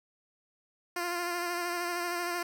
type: tone with vibrato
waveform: 10% pulse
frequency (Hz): 349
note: F4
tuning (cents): -1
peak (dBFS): -23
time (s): 0.96-2.43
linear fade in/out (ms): 5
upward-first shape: sine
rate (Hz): 13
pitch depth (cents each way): 27
effects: none